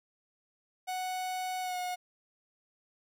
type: tone with pitch glide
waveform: 45% pulse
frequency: 740 to 724.4 Hz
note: F#5 to F#5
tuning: 0 to -37 cents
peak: -33 dBFS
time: 0.87-1.96 s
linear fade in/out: 20 ms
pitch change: -37 cents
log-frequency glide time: 1.61-1.78 s
effects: none